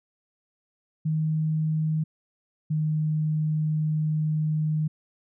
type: tone pair in turn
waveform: sine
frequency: 156.5 / 154.52 Hz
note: D#3 / D#3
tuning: +10 / -12 cents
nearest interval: unison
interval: 22 cents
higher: first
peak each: -22 dBFS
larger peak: neither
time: 1.05-2.04 / 2.7-4.88 s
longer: second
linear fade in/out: 10 ms
effects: none